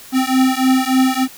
square beating tone pair, 258.8 / 262.2 Hz, C4 / C4, -19 / +4 cents, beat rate 3.4 Hz, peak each -16 dBFS, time 0.12-1.28 s, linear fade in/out 50 ms, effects white hiss -39 dBFS RMS until 1.37 s

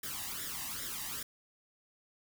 white noise with flanger, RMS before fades -40 dBFS, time 0.03-1.23 s, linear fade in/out 5 ms, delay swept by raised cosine 0.56 to 1.07 ms, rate 2.5 Hz, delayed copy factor +0.75, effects none

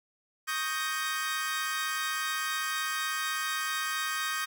sawtooth chord, Eb dominant seventh, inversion third, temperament equal, 1108.7 / 1244.5 / 1568 / 1864.7 Hz, Db6 / Eb6 / G6 / Bb6, 0 / 0 / 0 / 0 cents, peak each -36 / -31 / -31 / -32 dBFS, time 0.47-4.46 s, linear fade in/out 20 ms, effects none

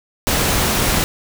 pink noise, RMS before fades -17 dBFS, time 0.27-1.04 s, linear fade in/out 0 ms, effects none

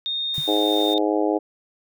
sine tone with pitch glide, 3679 to 3651 Hz, A#7 to A#7, -24 to -37 cents, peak -23 dBFS, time 0.06-0.98 s, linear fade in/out 0 ms, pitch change -13 cents, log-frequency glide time 0.34-0.55 s
white noise, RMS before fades -41 dBFS, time 0.34-0.94 s, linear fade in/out 2 ms
sine tone with exponential decay, 146.83 Hz, D3, in tune, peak -22 dBFS, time 0.38-0.45 s, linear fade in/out 0 ms, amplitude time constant 15 ms
harmonic tone, 104.7 Hz, G#2, 15 cents sharp, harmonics 3 / 4 / 5 / 6 / 7 / 8, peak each -22 / -24 / -26 / -28 / -29 / -30 dBFS, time 0.47-1.39 s, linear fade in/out 20 ms
effects none

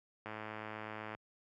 click train, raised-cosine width 0.5 ms, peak -28 dBFS, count 97, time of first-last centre 0.26-1.149 s, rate 108 Hz, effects high-pass 80 Hz 12 dB/octave

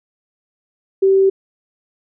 sine tone, 386.6 Hz, G4, 24 cents flat, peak -9 dBFS, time 1.02-1.3 s, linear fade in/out 10 ms, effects none

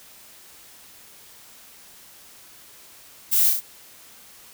violet noise with echo, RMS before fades -20 dBFS, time 3.31-3.51 s, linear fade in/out 20 ms, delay 33 ms, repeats 3, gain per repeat -3 dB, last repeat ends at 3.609 s, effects white hiss -48 dBFS RMS until 4.53 s

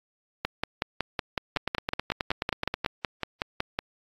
two click trains, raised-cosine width 0.3 ms, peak -11 / -10 dBFS, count 13 / 19, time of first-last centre 1.57-2.847 / 0.45-3.79 s, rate 9.4 / 5.39 Hz, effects AAC 32 kbps

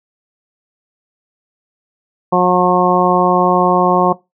harmonic tone, 180.4 Hz, F#3, 44 cents flat, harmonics 1 / 2 / 3 / 4 / 5 / 6, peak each -16 / -16 / -16 / -16 / -16 / -16 dBFS, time 2.32-4.13 s, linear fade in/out 10 ms, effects noise-tail reverb RT60 0.2 s tail -19 dB re dry

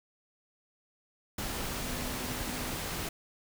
sine tone in noise, 249.2 Hz, B3, 16 cents sharp, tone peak -42 dBFS, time 1.82-2.73 s, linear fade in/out 5 ms, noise pink, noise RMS -36 dBFS, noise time 1.38-3.09 s, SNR -9 dB, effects none

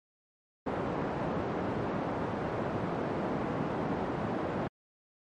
pink band-pass noise, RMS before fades -33 dBFS, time 0.66-4.68 s, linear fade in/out 10 ms, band 150 to 970 Hz, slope 12 dB/octave, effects MP3 48 kbps

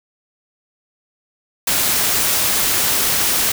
white noise, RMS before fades -17 dBFS, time 1.67-3.52 s, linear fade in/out 5 ms, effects none

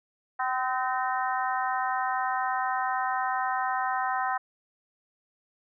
harmonic tone with a mistuned harmonic, 255.9 Hz, C4, 38 cents flat, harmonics 3 / 4 / 5 / 6 / 7, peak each -29 / -31 / -33 / -35 / -36 dBFS, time 0.39-4.38 s, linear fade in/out 10 ms, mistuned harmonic 7, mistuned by +42 cents, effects none

